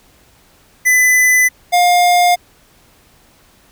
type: tone pair in turn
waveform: square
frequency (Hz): 2005 / 708.9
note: B6 / F5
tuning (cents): +26 / +26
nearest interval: octave + tritone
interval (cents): 1800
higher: first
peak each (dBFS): -9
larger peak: neither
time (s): 0.85-1.49 / 1.72-2.36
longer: neither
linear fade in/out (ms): 20
effects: pink hiss -50 dBFS RMS until 3.71 s